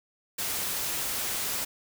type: noise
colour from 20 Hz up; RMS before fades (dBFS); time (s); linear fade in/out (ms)
white; -31; 0.38-1.65; 10
effects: none